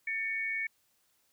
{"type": "tone pair together", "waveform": "sine", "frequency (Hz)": [1788, 2232], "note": ["A6", "C#7"], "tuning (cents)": [27, 11], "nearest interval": "major third", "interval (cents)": 384, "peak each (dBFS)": [-37, -32], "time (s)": [0.07, 0.67], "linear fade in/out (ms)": 5, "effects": ["white hiss -72 dBFS RMS until 1.32 s"]}